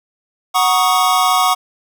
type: chord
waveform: square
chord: D# minor seventh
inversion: first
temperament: equal with one note detuned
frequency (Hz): 740 / 948.1 / 1108.7 / 1244.5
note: F#5 / A#5 / C#6 / D#6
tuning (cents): 0 / +29 / 0 / 0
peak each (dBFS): -17 / -22 / -16 / -19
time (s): 0.54-1.55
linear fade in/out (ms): 20
effects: none